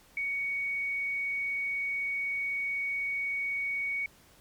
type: tone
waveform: sine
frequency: 2236 Hz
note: C#7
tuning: 14 cents sharp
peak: -29 dBFS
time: 0.17-4.06 s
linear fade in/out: 2 ms
effects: pink hiss -59 dBFS RMS until 4.4 s + MP3 96 kbps